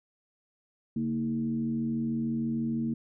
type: tone with frequency modulation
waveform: sine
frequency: 229.6 Hz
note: A#3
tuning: 26 cents flat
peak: -27 dBFS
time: 0.96-2.94 s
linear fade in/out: 5 ms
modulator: 86.3 Hz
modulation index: 0.71
effects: none